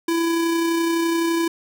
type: tone with amplitude modulation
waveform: square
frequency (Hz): 333.6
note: E4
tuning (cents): +21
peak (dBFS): -18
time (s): 0.08-1.48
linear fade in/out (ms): 5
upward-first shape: sine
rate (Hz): 31.8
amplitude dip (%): 25
effects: none